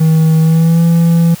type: tone with pitch glide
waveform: triangle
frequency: 159.6 to 167.53 Hz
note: D#3 to E3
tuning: +44 to +28 cents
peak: -4 dBFS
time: 0-1.35 s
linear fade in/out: 10 ms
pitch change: +84 cents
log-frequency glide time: 0.4-0.82 s
effects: white hiss -33 dBFS RMS until 1.4 s